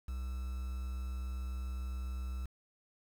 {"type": "tone with quantisation", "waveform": "triangle", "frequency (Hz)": 63.7, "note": "C2", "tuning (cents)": -46, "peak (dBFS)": -34, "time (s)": [0.08, 2.46], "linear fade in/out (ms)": 5, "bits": 9, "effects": []}